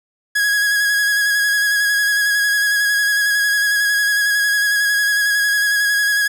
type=tone with vibrato; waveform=45% pulse; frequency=1661.2 Hz; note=G#6; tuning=in tune; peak=-14 dBFS; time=0.35-6.28 s; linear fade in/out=10 ms; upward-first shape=square; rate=11 Hz; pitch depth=18 cents each way; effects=none